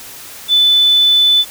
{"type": "tone", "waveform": "sine", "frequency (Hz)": 3500, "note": "A7", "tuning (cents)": -10, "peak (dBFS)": -7, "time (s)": [0.48, 1.45], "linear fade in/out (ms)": 50, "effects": ["white hiss -33 dBFS RMS until 1.5 s"]}